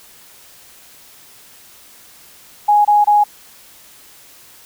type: tone bursts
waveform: sine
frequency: 830.6 Hz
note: G#5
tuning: in tune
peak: -8 dBFS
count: 3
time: 2.68-3.24 s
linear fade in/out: 10 ms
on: 170 ms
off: 25 ms
effects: white hiss -44 dBFS RMS until 4.65 s